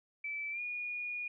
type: tone with pitch glide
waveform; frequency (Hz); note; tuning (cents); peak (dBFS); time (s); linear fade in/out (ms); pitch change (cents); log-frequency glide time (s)
sine; 2315 to 2444; D7 to D#7; -25 to -32; -36; 0.24-1.28; 5; +93; 0.51-0.61
effects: none